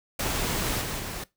pink noise with level steps, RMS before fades -28 / -32 / -35 dBFS, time 0.19-1.24 s, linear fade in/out 5 ms, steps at 0.81 / 0.99 s, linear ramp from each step 10 ms, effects noise-tail reverb RT60 0.2 s tail -20 dB re dry

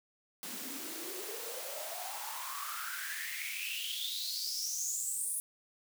white noise with high-pass filter sweep, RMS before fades -39 dBFS, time 0.43-5.4 s, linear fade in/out 0 ms, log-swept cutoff 210 to 10000 Hz, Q 8.8, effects none

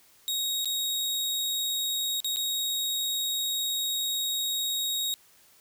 sawtooth tone with dropouts, 3771 Hz, A#7, 19 cents sharp, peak -24 dBFS, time 0.28-5.14 s, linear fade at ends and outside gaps 0 ms, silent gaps 0.646-0.656 / 2.203-2.245 / 2.361-2.369 s, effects white hiss -59 dBFS RMS until 5.6 s

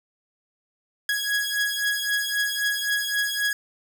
sawtooth beating tone pair, 1661.2 / 1665 Hz, G#6 / G#6, 0 / +4 cents, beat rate 3.8 Hz, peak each -22 / -23 dBFS, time 1.09-3.53 s, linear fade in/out 2 ms, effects none

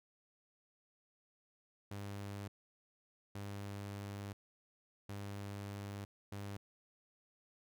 sawtooth tone bursts at uneven times, 100.6 Hz, G2, 45 cents sharp, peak -39 dBFS, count 4, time 1.91-2.48 / 3.35-4.33 / 5.09-6.05 / 6.32-6.57 s, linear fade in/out 5 ms, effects none

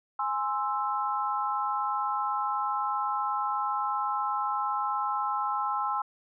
sine chord, Ab augmented, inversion none, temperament equal, 830.6 / 1046.5 / 1318.5 Hz, Ab5 / C6 / E6, 0 / 0 / 0 cents, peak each -31 dBFS, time 0.19-6.02 s, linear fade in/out 5 ms, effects none

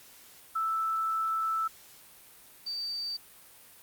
sine tone pair in turn, 1318.5 / 4626 Hz, E6 / D8, 0 / -27 cents, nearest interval octave + minor seventh, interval 2173 cents, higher second, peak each -27 / -32 dBFS, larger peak first, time 0.55-1.68 / 2.66-3.17 s, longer first, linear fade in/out 10 ms, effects white hiss -54 dBFS RMS until 3.82 s + Opus 48 kbps

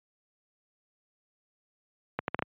accelerating click train, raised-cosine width 0.5 ms, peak -13 dBFS, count 5, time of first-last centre 2.19-2.424 s, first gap 91 ms, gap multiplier 0.71, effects high-pass 100 Hz 12 dB/octave + resampled to 8000 Hz

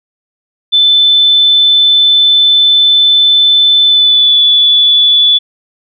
sine tone with pitch glide, 3520 to 3452 Hz, A7 to A7, 0 to -34 cents, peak -4 dBFS, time 0.72-5.39 s, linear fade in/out 20 ms, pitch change -34 cents, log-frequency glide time 3.85-4.38 s, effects none

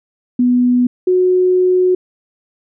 sine tone pair in turn, 246.9 / 366.2 Hz, B3 / F#4, 0 / -18 cents, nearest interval perfect fifth, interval 682 cents, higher second, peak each -9 dBFS, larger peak neither, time 0.39-0.87 / 1.07-1.95 s, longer second, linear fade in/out 5 ms, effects none

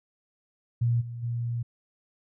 sine tone with level steps, 118.5 Hz, A#2, 29 cents sharp, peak -21 / -34 / -27 dBFS, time 0.81-1.63 s, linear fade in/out 10 ms, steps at 1 / 1.22 s, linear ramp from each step 20 ms, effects none

